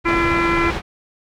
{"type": "low-pass noise", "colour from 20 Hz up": "pink", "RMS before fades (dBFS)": -24, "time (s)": [0.04, 0.82], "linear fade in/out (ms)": 50, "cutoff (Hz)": 3000, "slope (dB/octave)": 12}
{"type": "harmonic tone", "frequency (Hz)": 338.6, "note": "E4", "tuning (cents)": 46, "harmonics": [1, 3, 4, 5, 6, 7], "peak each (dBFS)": [-19, -23, -23, -29, -25, -25], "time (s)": [0.05, 0.71], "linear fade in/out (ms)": 10}
{"effects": []}